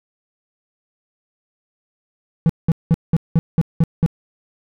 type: tone bursts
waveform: triangle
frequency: 164 Hz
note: E3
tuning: 9 cents flat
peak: -8 dBFS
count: 8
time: 2.46-4.062 s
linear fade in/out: 0 ms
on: 34 ms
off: 190 ms
effects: none